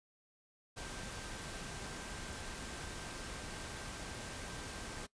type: tone in noise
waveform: sine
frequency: 1568 Hz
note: G6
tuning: in tune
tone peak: -55 dBFS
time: 0.76-5.07 s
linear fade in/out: 20 ms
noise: pink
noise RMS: -45 dBFS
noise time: 0.76-5.07 s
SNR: -13 dB
effects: noise-tail reverb RT60 0.1 s tail -20 dB re dry + resampled to 22050 Hz